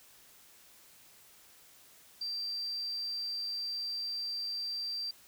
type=tone; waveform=sine; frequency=4699 Hz; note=D8; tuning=in tune; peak=-34 dBFS; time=2.21-5.11 s; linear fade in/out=5 ms; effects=white hiss -59 dBFS RMS until 5.27 s